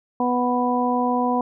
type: harmonic tone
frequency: 246.9 Hz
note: B3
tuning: in tune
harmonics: 1 / 2 / 3 / 4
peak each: -22 / -26 / -24 / -24 dBFS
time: 0.2-1.41 s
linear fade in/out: 2 ms
effects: none